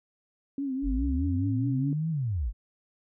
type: tone with vibrato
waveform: sine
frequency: 270 Hz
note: C#4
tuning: 45 cents flat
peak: -28 dBFS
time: 0.58-1.93 s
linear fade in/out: 2 ms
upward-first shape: triangle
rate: 4.8 Hz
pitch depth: 94 cents each way
type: linear two-way sweep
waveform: sine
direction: up then down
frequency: 41.2 to 164.81 to 41.2 Hz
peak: -26 dBFS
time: 0.82-2.53 s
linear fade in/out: 50 ms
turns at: 2.1 s
effects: none